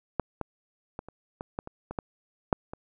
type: clicks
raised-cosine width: 1 ms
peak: -11 / -17 / -21 / -29 / -21 / -17 / -25 / -22 / -16 / -7 / -23 dBFS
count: 11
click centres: 0.197 / 0.413 / 0.991 / 1.086 / 1.409 / 1.589 / 1.674 / 1.91 / 1.988 / 2.528 / 2.735 s
effects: none